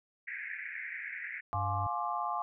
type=band-pass noise; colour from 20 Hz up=white; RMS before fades=-41 dBFS; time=0.27-1.41 s; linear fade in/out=10 ms; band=1600 to 2300 Hz; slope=96 dB/octave
type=chord; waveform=sine; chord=D half-diminished seventh; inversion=first; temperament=just; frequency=704.8 / 845.8 / 1057.2 / 1174.7 Hz; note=F5 / Ab5 / C6 / D6; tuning=+16 / +31 / +18 / 0 cents; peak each=-37 dBFS; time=1.53-2.42 s; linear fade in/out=0 ms
type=tone; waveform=triangle; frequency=98 Hz; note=G2; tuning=in tune; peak=-32 dBFS; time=1.54-1.87 s; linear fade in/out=5 ms
effects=none